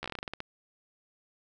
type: slowing click train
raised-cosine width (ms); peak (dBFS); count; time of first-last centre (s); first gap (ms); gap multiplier
0.3; -20; 12; 0.03-0.404; 13; 1.18
effects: none